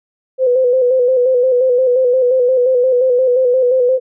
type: tone with vibrato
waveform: sine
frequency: 505 Hz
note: B4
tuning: 39 cents sharp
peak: -9 dBFS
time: 0.38-4 s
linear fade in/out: 50 ms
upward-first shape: square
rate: 5.7 Hz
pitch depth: 48 cents each way
effects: none